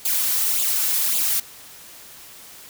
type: noise with flanger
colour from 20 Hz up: blue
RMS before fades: -21 dBFS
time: 0.05-1.4 s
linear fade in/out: 5 ms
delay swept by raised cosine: 0.26 to 4.06 ms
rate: 1.8 Hz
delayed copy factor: +0.95
effects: white hiss -43 dBFS RMS until 2.69 s